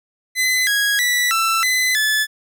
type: tone with pitch steps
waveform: sawtooth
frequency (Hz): 2024 / 1653 / 1963 / 1334 / 2019 / 1730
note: B6 / G#6 / B6 / E6 / B6 / A6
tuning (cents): +42 / -9 / -11 / +20 / +38 / -30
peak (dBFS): -12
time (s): 0.35-2.27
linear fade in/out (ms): 50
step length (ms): 320
effects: none